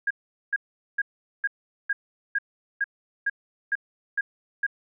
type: tone bursts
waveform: sine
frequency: 1629 Hz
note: G#6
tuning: 34 cents flat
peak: -21 dBFS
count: 11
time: 0.07-4.666 s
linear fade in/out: 5 ms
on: 36 ms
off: 420 ms
effects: none